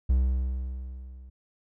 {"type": "tone with level ramp", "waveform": "triangle", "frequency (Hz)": 64, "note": "C2", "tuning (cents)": -38, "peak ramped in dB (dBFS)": [-16, -42], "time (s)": [0.09, 1.3], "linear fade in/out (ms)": 10, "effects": []}